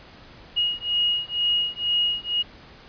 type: beating tone pair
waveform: sine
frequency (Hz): 2880 / 2882.1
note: F#7 / F#7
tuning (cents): -47 / -46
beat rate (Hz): 2.1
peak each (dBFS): -24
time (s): 0.56-2.43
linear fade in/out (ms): 20
effects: pink hiss -47 dBFS RMS until 2.88 s + resampled to 11025 Hz